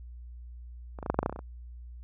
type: clicks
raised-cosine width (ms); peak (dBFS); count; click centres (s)
1; -27 / -23 / -20 / -10 / -19 / -8 / -15 / -12 / -19 / -23 / -26 / -26; 12; 0.988 / 1.028 / 1.062 / 1.1 / 1.144 / 1.19 / 1.23 / 1.261 / 1.296 / 1.326 / 1.361 / 1.391
effects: added 60 Hz sine -42 dBFS peak until 2.03 s